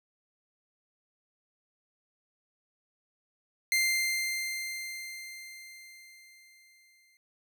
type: tone with exponential decay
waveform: sawtooth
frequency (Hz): 2093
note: C7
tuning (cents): 0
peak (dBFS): -20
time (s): 3.72-7.17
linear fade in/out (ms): 1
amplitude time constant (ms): 750
effects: none